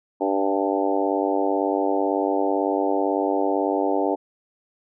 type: harmonic tone with a mistuned harmonic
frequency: 98 Hz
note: G2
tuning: in tune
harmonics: 3 / 4 / 5 / 6 / 7 / 8 / 9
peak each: -25 / -26 / -27 / -28 / -28 / -29 / -30 dBFS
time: 0.2-4.16 s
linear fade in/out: 20 ms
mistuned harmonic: 8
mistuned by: +17 cents
effects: none